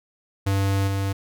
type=tone with level steps; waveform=square; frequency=98 Hz; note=G2; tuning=in tune; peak=-20 / -23 dBFS; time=0.46-1.13 s; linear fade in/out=10 ms; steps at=0.87 s; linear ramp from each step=10 ms; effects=none